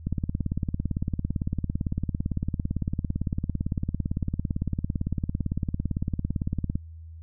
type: click train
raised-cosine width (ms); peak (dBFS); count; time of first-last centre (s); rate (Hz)
5; -14; 120; 0.07-6.755; 17.8
effects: added 81 Hz sine -40 dBFS peak until 7.22 s